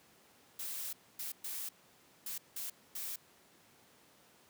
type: noise bursts at uneven times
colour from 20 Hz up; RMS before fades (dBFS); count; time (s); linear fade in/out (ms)
blue; -41; 6; 0.59-0.93 / 1.19-1.32 / 1.44-1.69 / 2.26-2.38 / 2.56-2.7 / 2.95-3.16; 5
effects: pink hiss -64 dBFS RMS until 4.49 s + high-pass 150 Hz 12 dB/octave